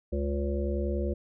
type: harmonic tone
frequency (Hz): 70.8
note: C#2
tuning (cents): +37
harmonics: 1 / 3 / 5 / 7 / 8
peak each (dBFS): -29 / -35 / -34 / -37 / -37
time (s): 0.12-1.14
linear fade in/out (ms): 10
effects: none